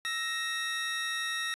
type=tone pair together; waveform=25% pulse; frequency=1317 / 1871.1 Hz; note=E6 / A#6; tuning=-2 / +6 cents; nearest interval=tritone; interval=608 cents; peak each=-35 / -28 dBFS; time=0.05-1.54 s; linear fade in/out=0 ms; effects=resampled to 24000 Hz